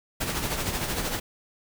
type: noise with tremolo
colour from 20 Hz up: pink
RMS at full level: -27 dBFS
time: 0.2-1.2 s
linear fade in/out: 10 ms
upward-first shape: sine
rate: 13 Hz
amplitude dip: 50%
effects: none